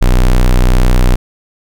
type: tone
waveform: square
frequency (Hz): 31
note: B0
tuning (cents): +7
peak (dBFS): -6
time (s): 0.01-1.16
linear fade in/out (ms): 10
effects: none